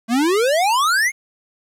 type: exponential sweep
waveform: square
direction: up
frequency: 220 to 2217 Hz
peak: -15 dBFS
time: 0.08-1.12 s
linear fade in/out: 50 ms
effects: low-pass 12000 Hz 12 dB/octave + 9-bit